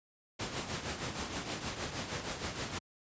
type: noise with tremolo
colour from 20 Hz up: pink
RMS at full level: -35 dBFS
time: 0.39-2.79 s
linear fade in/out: 10 ms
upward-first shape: triangle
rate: 6.4 Hz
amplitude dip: 65%
effects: high-pass 80 Hz 12 dB/octave + resampled to 16000 Hz